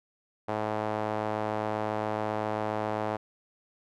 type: tone with band-pass filter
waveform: sawtooth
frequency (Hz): 107.4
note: A2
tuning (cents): -41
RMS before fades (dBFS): -31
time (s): 0.48-3.17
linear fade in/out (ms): 10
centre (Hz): 740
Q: 1.5
effects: none